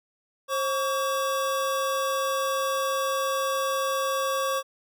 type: tone pair together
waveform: square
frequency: 535 / 1133.6 Hz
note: C5 / C#6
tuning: +38 / +38 cents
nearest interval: octave + minor second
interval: 1300 cents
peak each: -28 dBFS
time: 0.48-4.63 s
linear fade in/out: 50 ms
effects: none